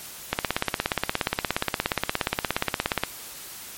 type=click train; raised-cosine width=0.3 ms; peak=-5 dBFS; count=47; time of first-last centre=0.33-3.036 s; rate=17 Hz; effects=white hiss -40 dBFS RMS until 3.77 s + MP3 64 kbps